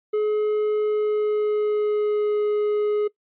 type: tone with pitch glide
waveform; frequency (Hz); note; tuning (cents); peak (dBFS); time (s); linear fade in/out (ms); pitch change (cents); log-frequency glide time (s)
triangle; 424.2 to 418.8; G#4 to G#4; +37 to +15; -17; 0.13-3.08; 10; -22; 0.84-2.4
effects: noise-tail reverb RT60 0.1 s tail -21 dB re dry + resampled to 8000 Hz

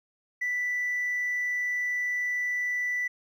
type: tone with hard clipping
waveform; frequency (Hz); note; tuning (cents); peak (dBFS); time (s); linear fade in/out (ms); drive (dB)
triangle; 1975.5; B6; 0; -26; 0.41-3.08; 10; 2
effects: none

